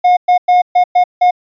triangle tone bursts at uneven times, 720 Hz, F#5, 47 cents flat, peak -4 dBFS, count 6, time 0.04-0.17 / 0.28-0.38 / 0.48-0.62 / 0.75-0.84 / 0.95-1.04 / 1.21-1.31 s, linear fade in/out 10 ms, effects resampled to 11025 Hz

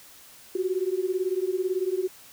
sine beating tone pair, 362.7 / 380.7 Hz, F#4 / F#4, -34 / +49 cents, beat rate 18 Hz, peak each -27 dBFS, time 0.55-2.08 s, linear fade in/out 5 ms, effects white hiss -50 dBFS RMS until 2.32 s

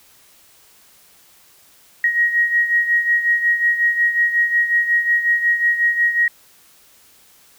sine beating tone pair, 1888 / 1893.5 Hz, A#6 / A#6, +22 / +27 cents, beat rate 5.5 Hz, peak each -15 / -21 dBFS, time 2.04-6.28 s, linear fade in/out 2 ms, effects white hiss -51 dBFS RMS until 7.58 s

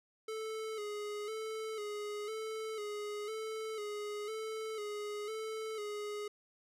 square tone with vibrato, 427.4 Hz, G#4, 50 cents sharp, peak -39 dBFS, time 0.28-6.28 s, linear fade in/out 5 ms, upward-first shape square, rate 1 Hz, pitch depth 46 cents each way, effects low-pass 11000 Hz 12 dB/octave

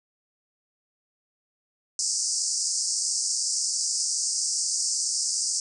pink band-pass noise, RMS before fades -27 dBFS, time 1.99-5.6 s, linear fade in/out 2 ms, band 4800 to 8900 Hz, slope 96 dB/octave, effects none

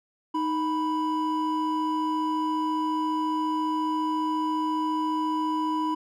triangle tone pair together, 311.1 / 987.8 Hz, D#4 / B5, 0 / 0 cents, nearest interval octave + minor sixth, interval 2000 cents, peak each -25 dBFS, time 0.34-5.95 s, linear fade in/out 10 ms, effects none

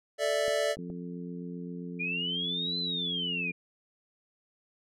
square chord, A suspended fourth, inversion none, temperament just, 440 / 586.7 / 660 Hz, A4 / D5 / E5, 0 / -2 / +2 cents, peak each -34 / -29 / -33 dBFS, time 0.18-0.76 s, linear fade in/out 50 ms
clicks, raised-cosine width 2 ms, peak -30 dBFS, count 3, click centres 0.481 / 0.77 / 0.901 s
harmonic tone, 87.6 Hz, F2, 6 cents sharp, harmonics 2 / 3 / 4 / 5, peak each -38 / -42 / -48 / -46 dBFS, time 0.78-3.52 s, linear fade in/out 10 ms
sine linear two-way sweep, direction up then down, 2378 to 4084 to 2378 Hz, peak -30 dBFS, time 1.99-3.52 s, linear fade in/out 20 ms, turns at 2.79 s
effects low-pass 10000 Hz 12 dB/octave

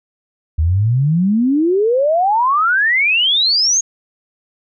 sine exponential sweep, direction up, 74.8 to 6690 Hz, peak -11 dBFS, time 0.58-3.81 s, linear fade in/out 10 ms, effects none

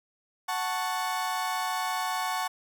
35% pulse chord, F# minor, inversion none, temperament equal, 740 / 880 / 1108.7 Hz, F#5 / A5 / C#6, 0 / 0 / 0 cents, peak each -31 dBFS, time 0.48-2.48 s, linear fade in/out 10 ms, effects none

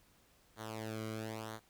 sawtooth tone with flanger, 110.1 Hz, A2, 2 cents sharp, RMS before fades -43 dBFS, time 0.56-1.6 s, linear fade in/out 50 ms, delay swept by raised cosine 0.38 to 1.15 ms, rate 1 Hz, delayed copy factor -0.75, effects pink hiss -68 dBFS RMS until 1.69 s

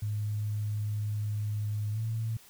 sine tone with pitch glide, 105.3 to 112.21 Hz, G#2 to A2, +24 to +34 cents, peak -29 dBFS, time 0.02-2.37 s, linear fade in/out 5 ms, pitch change +110 cents, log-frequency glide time 1.92-2 s, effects white hiss -56 dBFS RMS until 2.49 s

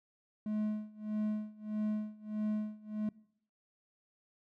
triangle tone with tremolo, 213.1 Hz, G#3, 45 cents sharp, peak -28 dBFS, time 0.46-3.09 s, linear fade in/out 2 ms, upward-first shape sine, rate 1.6 Hz, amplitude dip 95%, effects noise-tail reverb RT60 0.7 s tail -23 dB re dry

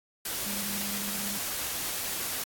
sine tone in noise, 201.9 Hz, G#3, 49 cents flat, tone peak -39 dBFS, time 0.46-1.38 s, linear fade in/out 5 ms, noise white, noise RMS -33 dBFS, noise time 0.25-2.44 s, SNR -9 dB, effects AAC 64 kbps

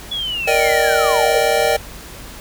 sine linear sweep, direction down, 3433 to 425 Hz, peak -20 dBFS, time 0.11-1.39 s, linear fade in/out 10 ms
square chord, Eb major seventh, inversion second, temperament just, 466.7 / 583.4 / 622.3 / 777.8 Hz, Bb4 / D5 / Eb5 / G5, +2 / -12 / 0 / -14 cents, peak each -20 dBFS, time 0.47-1.77 s, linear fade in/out 10 ms
effects added 50 Hz sine -38 dBFS peak until 2.4 s + pink hiss -36 dBFS RMS until 2.4 s

